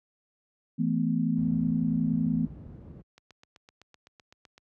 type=chord; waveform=sine; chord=E suspended fourth; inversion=none; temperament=equal with one note detuned; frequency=164.81 / 220 / 250.7 Hz; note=E3 / A3 / B3; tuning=0 / 0 / +26 cents; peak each=-28 dBFS; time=0.78-2.47 s; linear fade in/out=20 ms
type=low-pass noise; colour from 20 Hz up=white; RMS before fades=-43 dBFS; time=1.36-3.02 s; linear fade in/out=10 ms; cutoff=140 Hz; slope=12 dB/octave
type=click train; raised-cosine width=0.2 ms; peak=-34 dBFS; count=12; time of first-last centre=3.18-4.579 s; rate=7.86 Hz
effects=high-pass 60 Hz 12 dB/octave